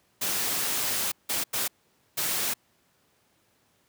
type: noise bursts at uneven times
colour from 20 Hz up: white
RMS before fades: -28 dBFS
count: 4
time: 0.21-1.12 / 1.29-1.44 / 1.53-1.68 / 2.17-2.54 s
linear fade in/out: 10 ms
effects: pink hiss -67 dBFS RMS until 3.88 s + high-pass 100 Hz 12 dB/octave